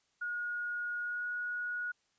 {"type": "tone with pitch glide", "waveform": "sine", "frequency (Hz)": [1441, 1454.4], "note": ["F#6", "F#6"], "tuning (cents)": [-46, -30], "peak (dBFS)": -34, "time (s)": [0.21, 1.92], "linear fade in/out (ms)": 10, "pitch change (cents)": 16, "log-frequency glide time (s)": [1.01, 1.26], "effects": ["white hiss -75 dBFS RMS until 2.18 s", "resampled to 16000 Hz"]}